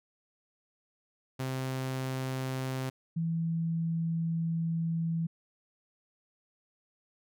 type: tone pair in turn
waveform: sawtooth / sine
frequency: 131 / 165.05 Hz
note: C3 / E3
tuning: +2 / +2 cents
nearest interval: major third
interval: 400 cents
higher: second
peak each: -28 dBFS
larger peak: neither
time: 1.39-2.9 / 3.16-5.27 s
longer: second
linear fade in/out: 10 ms
effects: none